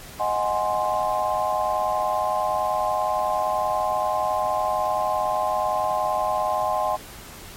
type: chord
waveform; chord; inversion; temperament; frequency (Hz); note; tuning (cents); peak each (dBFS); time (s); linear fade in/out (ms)
sine; Ab dominant seventh; second; equal; 622.3 / 740 / 830.6 / 1046.5; Eb5 / Gb5 / Ab5 / C6; 0 / 0 / 0 / 0; -26; 0.19-6.97; 20
effects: pink hiss -41 dBFS RMS until 7.56 s + MP3 64 kbps